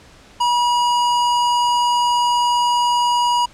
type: tone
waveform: square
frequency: 965 Hz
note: B5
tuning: 40 cents flat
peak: -15 dBFS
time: 0.4-3.46 s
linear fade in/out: 10 ms
effects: pink hiss -46 dBFS RMS until 3.53 s + low-pass 7000 Hz 12 dB/octave